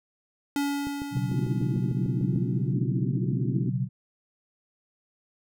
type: tone with exponential decay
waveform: square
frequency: 283.8 Hz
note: C#4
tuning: 41 cents sharp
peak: -24 dBFS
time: 0.56-2.73 s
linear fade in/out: 1 ms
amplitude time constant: 470 ms
type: click train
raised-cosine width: 3 ms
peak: -24 dBFS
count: 11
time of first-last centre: 0.87-2.36 s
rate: 6.71 Hz
type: chord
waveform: sine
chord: B suspended second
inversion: none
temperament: equal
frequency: 123.47 / 138.59 / 185 Hz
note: B2 / C#3 / F#3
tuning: 0 / 0 / 0 cents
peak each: -28 / -29 / -31 dBFS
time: 1.11-3.89 s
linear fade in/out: 50 ms
type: band-pass noise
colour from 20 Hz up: pink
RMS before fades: -32 dBFS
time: 1.29-3.7 s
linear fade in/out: 10 ms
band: 140 to 370 Hz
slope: 96 dB/octave
effects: none